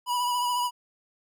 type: tone with vibrato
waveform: square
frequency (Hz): 979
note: B5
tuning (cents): -15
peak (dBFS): -25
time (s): 0.06-0.71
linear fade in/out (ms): 50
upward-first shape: triangle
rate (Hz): 14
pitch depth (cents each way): 32
effects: none